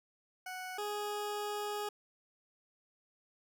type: tone pair in turn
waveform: 20% pulse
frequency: 740 / 415.3 Hz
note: F#5 / G#4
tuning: 0 / 0 cents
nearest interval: minor seventh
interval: 1000 cents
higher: first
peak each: -36 / -31 dBFS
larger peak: second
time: 0.46-0.78 / 0.78-1.89 s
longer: second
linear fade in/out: 5 ms
effects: none